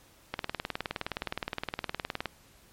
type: click train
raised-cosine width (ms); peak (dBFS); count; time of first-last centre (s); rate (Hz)
0.3; -15; 38; 0.34-2.257; 19.3
effects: pink hiss -59 dBFS RMS until 2.72 s + MP3 64 kbps